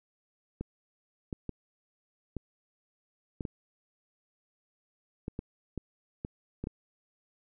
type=clicks; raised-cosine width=3 ms; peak=-22 dBFS; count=12; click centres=0.61 / 1.328 / 1.493 / 2.367 / 3.408 / 3.452 / 5.281 / 5.391 / 5.777 / 6.249 / 6.64 / 6.671 s; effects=none